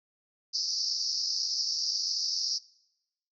white band-pass noise, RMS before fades -31 dBFS, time 0.53-2.59 s, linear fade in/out 20 ms, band 4600 to 5600 Hz, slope 96 dB/octave, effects noise-tail reverb RT60 0.9 s tail -23 dB re dry

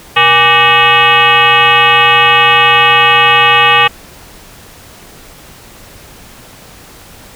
sine tone with frequency modulation, 1864.7 Hz, A#6, in tune, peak -4 dBFS, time 0.16-3.88 s, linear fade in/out 10 ms, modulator 347 Hz, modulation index 3.4, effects pink hiss -36 dBFS RMS until 7.35 s

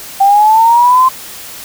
sine linear sweep, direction up, 777 to 1046.5 Hz, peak -4 dBFS, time 0.2-1.09 s, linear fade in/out 10 ms, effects white hiss -29 dBFS RMS until 1.64 s

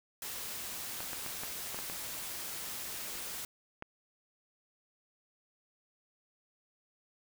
white noise, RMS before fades -41 dBFS, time 0.22-3.45 s, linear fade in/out 2 ms
clicks, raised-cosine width 0.5 ms, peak -26 dBFS, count 8, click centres 1.005 / 1.132 / 1.263 / 1.435 / 1.745 / 1.789 / 1.899 / 3.824 s
effects none

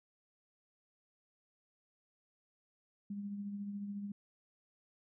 sine tone with tremolo, 202.3 Hz, G#3, 45 cents flat, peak -37 dBFS, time 3.1-4.12 s, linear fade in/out 5 ms, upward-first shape triangle, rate 14 Hz, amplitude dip 45%, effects none

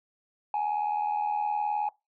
sine tone with amplitude modulation, 837 Hz, G#5, 13 cents sharp, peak -21 dBFS, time 0.54-1.89 s, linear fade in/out 2 ms, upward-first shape sine, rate 79.3 Hz, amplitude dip 70%, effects noise-tail reverb RT60 0.2 s tail -21 dB re dry + tanh soft clip ceiling -22 dBFS

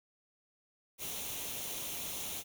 white noise with comb filter, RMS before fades -40 dBFS, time 0.98-2.44 s, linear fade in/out 50 ms, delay 0.31 ms, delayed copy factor +0.55, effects none

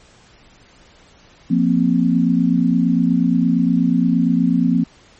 sine chord, F suspended fourth, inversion none, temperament equal, 174.61 / 233.1 / 261.6 Hz, F3 / Bb3 / C4, 0 / 0 / 0 cents, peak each -17 / -17 / -17 dBFS, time 1.5-4.84 s, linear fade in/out 10 ms, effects pink hiss -49 dBFS RMS until 5.19 s + MP3 32 kbps

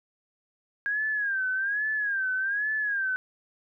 sine tone with vibrato, 1622 Hz, G#6, 41 cents flat, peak -25 dBFS, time 0.86-3.16 s, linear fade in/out 0 ms, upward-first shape sine, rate 1.2 Hz, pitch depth 120 cents each way, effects none

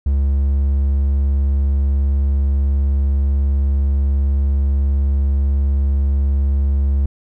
triangle tone, 69.3 Hz, C#2, in tune, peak -11 dBFS, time 0.06-7.06 s, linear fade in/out 5 ms, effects none

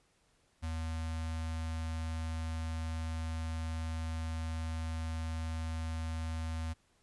square tone with notch filter, 80.6 Hz, E2, 38 cents flat, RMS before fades -37 dBFS, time 0.62-6.74 s, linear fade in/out 20 ms, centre 410 Hz, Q 1.4, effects pink hiss -71 dBFS RMS until 7.02 s + resampled to 24000 Hz

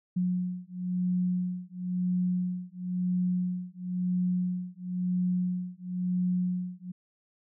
sine beating tone pair, 180.2 / 181.18 Hz, F#3 / F#3, -45 / -36 cents, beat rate 0.98 Hz, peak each -30 dBFS, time 0.16-6.92 s, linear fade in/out 10 ms, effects none

